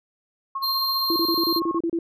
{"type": "tone with tremolo", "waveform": "sine", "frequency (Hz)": 1086, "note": "C#6", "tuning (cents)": -36, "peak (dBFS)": -24, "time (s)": [0.55, 1.79], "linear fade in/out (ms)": 5, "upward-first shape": "sine", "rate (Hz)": 15, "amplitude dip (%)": 60}
{"type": "tone", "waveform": "square", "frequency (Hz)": 4186, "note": "C8", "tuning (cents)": 0, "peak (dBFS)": -23, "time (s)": [0.62, 1.6], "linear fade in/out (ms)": 20}
{"type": "tone bursts", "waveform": "sine", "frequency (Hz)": 334.7, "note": "E4", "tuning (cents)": 26, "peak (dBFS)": -21, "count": 10, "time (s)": [1.1, 1.989], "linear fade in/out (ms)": 2, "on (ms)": 61, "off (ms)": 31}
{"effects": []}